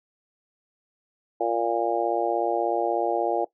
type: harmonic tone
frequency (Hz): 116.54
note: A#2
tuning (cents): 0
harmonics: 3 / 4 / 5 / 6 / 7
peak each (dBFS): -28 / -28 / -28 / -28 / -28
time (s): 1.4-3.45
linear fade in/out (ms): 10
effects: noise-tail reverb RT60 0.1 s tail -18 dB re dry